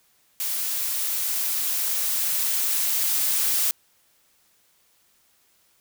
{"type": "noise with level ramp", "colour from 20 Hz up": "blue", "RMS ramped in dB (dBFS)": [-27, -22], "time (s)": [0.4, 3.71], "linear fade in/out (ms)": 0, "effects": ["white hiss -63 dBFS RMS until 5.8 s"]}